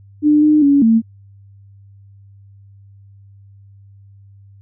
sine tone with pitch steps, 298.9 / 303.2 / 282.4 / 225 Hz, D4 / D#4 / C#4 / A3, +31 / -45 / +32 / +39 cents, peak -8 dBFS, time 0.22-1.02 s, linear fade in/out 50 ms, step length 200 ms, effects added 99 Hz sine -41 dBFS peak until 4.61 s

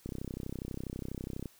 click train, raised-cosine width 3 ms, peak -25 dBFS, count 46, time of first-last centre 0.06-1.458 s, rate 32.2 Hz, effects white hiss -62 dBFS RMS until 1.59 s

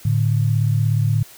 sine tone pair together, 110 / 146.83 Hz, A2 / D3, 0 / 0 cents, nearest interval perfect fourth, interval 500 cents, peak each -16 / -20 dBFS, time 0.05-1.23 s, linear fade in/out 5 ms, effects white hiss -44 dBFS RMS until 1.37 s

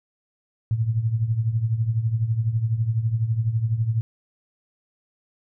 sine tone with tremolo, 112.9 Hz, A2, 45 cents sharp, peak -16 dBFS, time 0.71-4.01 s, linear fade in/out 0 ms, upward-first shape triangle, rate 12 Hz, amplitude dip 80%, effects none

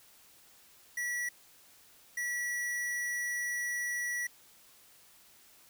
square tone bursts at uneven times, 1941 Hz, B6, 31 cents flat, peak -33 dBFS, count 2, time 0.97-1.29 / 2.17-4.27 s, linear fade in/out 5 ms, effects white hiss -60 dBFS RMS until 5.69 s

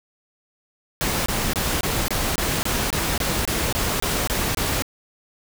pink noise bursts, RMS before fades -23 dBFS, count 14, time 1.01-4.822 s, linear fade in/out 0 ms, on 250 ms, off 24 ms, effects none

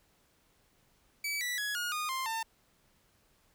sawtooth tone with pitch steps, 2292 / 1961 / 1677.8 / 1435.6 / 1228.3 / 1050.9 / 899.1 Hz, D7 / B6 / G#6 / F6 / D#6 / C6 / A5, -43 / -13 / +17 / +47 / -23 / +7 / +37 cents, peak -29 dBFS, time 1.24-2.43 s, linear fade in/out 5 ms, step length 170 ms, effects pink hiss -69 dBFS RMS until 3.54 s

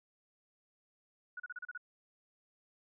sine tone bursts, 1465 Hz, F#6, 18 cents flat, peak -40 dBFS, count 7, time 1.37-1.777 s, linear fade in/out 5 ms, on 29 ms, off 34 ms, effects none

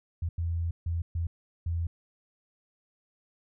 sine tone bursts at uneven times, 84.2 Hz, E2, 37 cents sharp, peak -27 dBFS, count 5, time 0.22-0.29 / 0.38-0.71 / 0.86-1.02 / 1.15-1.27 / 1.66-1.87 s, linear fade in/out 5 ms, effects none

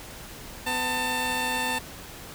15% pulse tone pair together, 250.6 / 893 Hz, B3 / A5, +25 / +25 cents, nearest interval octave + minor seventh, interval 2200 cents, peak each -26 / -20 dBFS, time 0.66-1.79 s, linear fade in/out 10 ms, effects pink hiss -42 dBFS RMS until 2.34 s

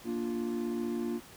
triangle chord, Bb major, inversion none, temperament equal, 233.1 / 293.7 / 349.2 Hz, Bb3 / D4 / F4, 0 / 0 / 0 cents, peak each -32 / -37 / -33 dBFS, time 0.04-1.21 s, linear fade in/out 50 ms, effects pink hiss -52 dBFS RMS until 1.36 s + high-pass 60 Hz 12 dB/octave

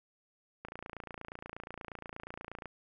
click train, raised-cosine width 0.5 ms, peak -27 dBFS, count 58, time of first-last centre 0.65-2.657 s, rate 28.4 Hz, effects none

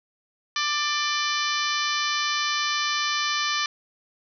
harmonic tone with a mistuned harmonic, 591 Hz, D5, 11 cents sharp, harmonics 2 / 3 / 4 / 5 / 6 / 7 / 8 / 9 / 10, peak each -28 / -30 / -31 / -32 / -33 / -33 / -34 / -35 / -35 dBFS, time 0.56-3.66 s, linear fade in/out 2 ms, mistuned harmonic 5, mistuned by +24 cents, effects none

